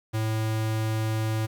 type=tone; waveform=square; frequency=110 Hz; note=A2; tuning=in tune; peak=-25 dBFS; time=0.13-1.47 s; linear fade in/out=20 ms; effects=9-bit